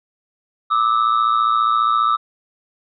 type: ring-modulated tone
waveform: triangle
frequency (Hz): 1244.5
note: D#6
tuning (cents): 0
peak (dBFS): -9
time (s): 0.7-2.17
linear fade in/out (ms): 20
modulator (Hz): 57.4
effects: resampled to 11025 Hz